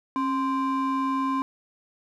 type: ring-modulated tone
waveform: triangle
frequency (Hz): 656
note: E5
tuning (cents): -9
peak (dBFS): -18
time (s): 0.16-1.42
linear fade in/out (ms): 0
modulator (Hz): 385
effects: none